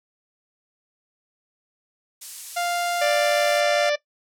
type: noise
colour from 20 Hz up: violet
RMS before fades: -29 dBFS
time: 2.21-3.61 s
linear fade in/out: 10 ms
type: tone with pitch glide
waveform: sawtooth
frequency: 698.5 to 693.7 Hz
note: F5 to F5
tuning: 0 to -12 cents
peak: -19 dBFS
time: 2.56-3.9 s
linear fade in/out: 10 ms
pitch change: -12 cents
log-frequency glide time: 2.99-3.46 s
type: harmonic tone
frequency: 589 Hz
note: D5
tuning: 5 cents sharp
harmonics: 1 / 2 / 3 / 4 / 5 / 6 / 7 / 8 / 9 / 10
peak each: -20 / -36 / -29 / -32 / -37 / -34 / -40 / -40 / -37 / -42 dBFS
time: 3.01-3.96 s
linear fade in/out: 10 ms
effects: noise-tail reverb RT60 0.1 s tail -18 dB re dry + low-pass 9000 Hz 12 dB/octave